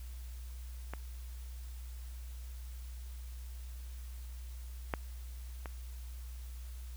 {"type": "clicks", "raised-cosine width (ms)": 0.5, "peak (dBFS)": [-25, -17, -27], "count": 3, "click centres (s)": [0.936, 4.938, 5.658], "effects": ["added 61 Hz sine -42 dBFS peak until 6.96 s", "white hiss -59 dBFS RMS until 6.96 s"]}